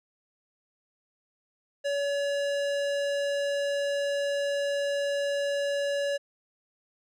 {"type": "tone with hard clipping", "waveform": "sine", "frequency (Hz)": 567, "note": "C#5", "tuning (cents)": 39, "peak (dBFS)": -28, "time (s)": [1.84, 6.18], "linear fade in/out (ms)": 20, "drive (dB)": 18, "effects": []}